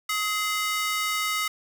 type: ring-modulated tone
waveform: sawtooth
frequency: 1671 Hz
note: G#6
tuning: 10 cents sharp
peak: -18 dBFS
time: 0.09-1.48 s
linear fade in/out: 5 ms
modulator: 404 Hz
effects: none